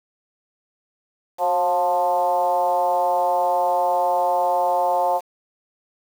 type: tone with frequency modulation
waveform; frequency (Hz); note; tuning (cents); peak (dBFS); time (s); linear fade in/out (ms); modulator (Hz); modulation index
sine; 710; F5; +28; -16; 1.38-5.21; 50; 172; 1.3
effects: high-pass 400 Hz 12 dB/octave + 7-bit